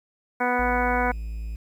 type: harmonic tone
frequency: 246.9 Hz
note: B3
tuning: in tune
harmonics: 1 / 2 / 3 / 4 / 5 / 6 / 7 / 8 / 9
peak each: -29 / -28 / -26 / -28 / -35 / -28 / -36 / -37 / -32 dBFS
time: 0.4-1.12 s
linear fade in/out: 10 ms
type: tone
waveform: triangle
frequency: 55 Hz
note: A1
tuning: in tune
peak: -27 dBFS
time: 0.59-1.56 s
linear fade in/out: 5 ms
effects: 9-bit